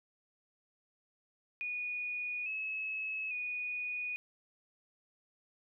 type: tone with pitch steps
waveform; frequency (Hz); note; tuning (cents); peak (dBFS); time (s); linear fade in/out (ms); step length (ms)
sine; 2461 / 2582 / 2469; D#7 / E7 / D#7; -20 / -37 / -14; -35; 1.61-4.16; 0; 850
effects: none